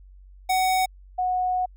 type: tone pair in turn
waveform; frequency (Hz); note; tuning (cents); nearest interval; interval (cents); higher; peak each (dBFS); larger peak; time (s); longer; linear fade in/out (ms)
square / sine; 748 / 733; F#5 / F#5; +19 / -16; unison; 35; first; -20 / -21; first; 0.49-0.86 / 1.18-1.66; second; 10
effects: added 47 Hz sine -45 dBFS peak until 1.76 s